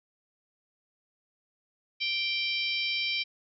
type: harmonic tone with a mistuned harmonic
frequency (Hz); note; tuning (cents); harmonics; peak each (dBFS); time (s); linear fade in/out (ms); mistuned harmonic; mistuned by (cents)
783; G5; -2; 3 / 4 / 5 / 6 / 7; -31 / -33 / -35 / -37 / -38; 2-3.24; 20; 7; -48
effects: none